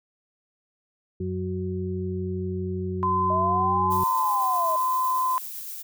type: harmonic tone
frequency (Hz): 92.5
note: F#2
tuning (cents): 0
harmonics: 1 / 2 / 4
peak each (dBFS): -30 / -31 / -31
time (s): 1.2-4.04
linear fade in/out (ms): 5
type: tone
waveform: sine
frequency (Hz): 1025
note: C6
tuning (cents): -36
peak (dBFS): -21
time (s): 3.03-5.38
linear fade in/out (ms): 0
type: linear two-way sweep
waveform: sine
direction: up then down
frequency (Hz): 622.3 to 932.3 to 622.3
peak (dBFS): -28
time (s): 3.3-4.76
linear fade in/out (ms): 2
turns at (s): 4.1
type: noise with tremolo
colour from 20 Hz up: violet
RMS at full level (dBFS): -35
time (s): 3.9-5.83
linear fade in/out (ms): 20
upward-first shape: triangle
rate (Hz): 7.9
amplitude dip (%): 25
effects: none